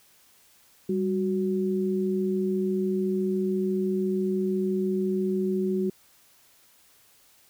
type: tone pair together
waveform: sine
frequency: 196 / 370 Hz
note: G3 / F#4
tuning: 0 / 0 cents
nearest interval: major seventh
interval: 1100 cents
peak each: -26 dBFS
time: 0.89-5.9 s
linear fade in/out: 5 ms
effects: white hiss -59 dBFS RMS until 7.49 s